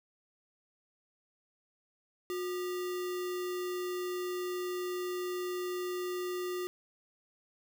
sine tone with sample-and-hold, 361.2 Hz, F#4, 42 cents flat, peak -33 dBFS, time 2.3-6.67 s, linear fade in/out 0 ms, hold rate 1575 Hz, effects none

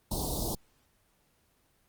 pink band-stop noise, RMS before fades -32 dBFS, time 0.11-0.55 s, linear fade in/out 5 ms, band 980 to 3700 Hz, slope 48 dB/octave, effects pink hiss -69 dBFS RMS until 1.88 s + Opus 24 kbps

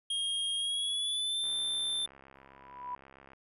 square tone with pitch glide, 3245 to 3559 Hz, G#7 to A7, -41 to +19 cents, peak -31 dBFS, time 0.1-2.06 s, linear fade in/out 5 ms, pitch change +160 cents, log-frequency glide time 0.57-1.38 s
click train, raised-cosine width 0.5 ms, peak -38 dBFS, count 129, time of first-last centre 1.44-3.333 s, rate 67.6 Hz
sine tone with exponential growth, 987.8 Hz, B5, in tune, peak -33 dBFS, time 2.35-2.95 s, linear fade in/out 2 ms, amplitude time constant 130 ms
effects resampled to 32000 Hz

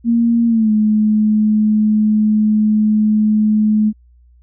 sine tone with pitch glide, 233.1 to 213.8 Hz, A#3 to A3, 0 to -49 cents, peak -10 dBFS, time 0.04-3.93 s, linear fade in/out 50 ms, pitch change -149 cents, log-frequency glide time 0.47-0.71 s, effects added 60 Hz sine -45 dBFS peak until 4.42 s

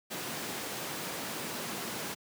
pink high-pass noise, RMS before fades -38 dBFS, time 0.1-2.15 s, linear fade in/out 20 ms, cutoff 170 Hz, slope 12 dB/octave, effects high-pass 100 Hz 12 dB/octave

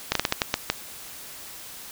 slowing click train, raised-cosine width 0.2 ms, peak -3 dBFS, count 8, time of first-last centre 0.12-0.7 s, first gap 33 ms, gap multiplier 1.3, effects white hiss -41 dBFS RMS until 1.91 s

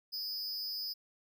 square tone with amplitude modulation, 5000 Hz, D#8, 8 cents sharp, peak -33 dBFS, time 0.12-0.94 s, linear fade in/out 20 ms, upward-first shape sine, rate 294 Hz, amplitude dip 85%, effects none

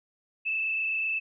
sine tone with frequency modulation, 2626 Hz, E7, 7 cents flat, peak -26 dBFS, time 0.45-1.2 s, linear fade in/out 20 ms, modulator 27.8 Hz, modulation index 1.7, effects none

